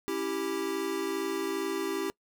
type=chord; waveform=square; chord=C# diminished; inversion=none; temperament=equal; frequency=277.2 / 329.6 / 392 Hz; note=C#4 / E4 / G4; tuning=0 / 0 / 0 cents; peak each=-39 / -35 / -33 dBFS; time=0.08-2.1 s; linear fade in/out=0 ms; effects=noise-tail reverb RT60 0.1 s tail -23 dB re dry